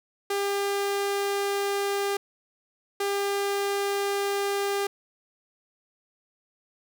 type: tone pair in turn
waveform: sawtooth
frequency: 400.3 / 400.3 Hz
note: G4 / G4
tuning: +36 / +36 cents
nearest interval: unison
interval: 0 cents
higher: neither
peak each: -21 dBFS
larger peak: neither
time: 0.3-2.17 / 3-4.87 s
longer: neither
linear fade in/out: 5 ms
effects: none